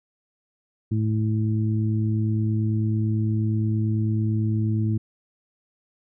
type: harmonic tone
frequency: 108.8 Hz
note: A2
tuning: 19 cents flat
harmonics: 1 / 2 / 3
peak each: -21 / -27 / -31 dBFS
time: 0.91-4.98 s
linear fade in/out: 10 ms
effects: none